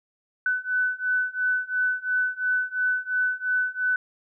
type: beating tone pair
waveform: sine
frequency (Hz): 1500 / 1502.9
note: F#6 / F#6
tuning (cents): +23 / +27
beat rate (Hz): 2.9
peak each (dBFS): -26 / -25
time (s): 0.46-3.96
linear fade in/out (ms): 2
effects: none